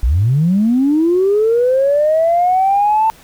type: linear sweep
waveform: sine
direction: up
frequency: 51.1 to 895 Hz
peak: -9 dBFS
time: 0.03-3.1 s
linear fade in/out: 0 ms
effects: tanh soft clip ceiling -5 dBFS + pink hiss -44 dBFS RMS until 3.23 s